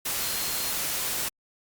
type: tone in noise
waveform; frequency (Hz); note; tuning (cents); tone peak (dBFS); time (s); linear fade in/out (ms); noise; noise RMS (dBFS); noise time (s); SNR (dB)
sine; 4206; C8; +8; -38; 0.2-0.72; 10; white; -29; 0.05-1.29; -12
effects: Opus 48 kbps